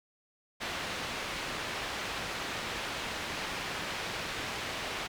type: low-pass noise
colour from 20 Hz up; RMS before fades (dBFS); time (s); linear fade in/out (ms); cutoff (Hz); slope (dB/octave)
white; -37; 0.6-5.08; 20; 3000; 12
effects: none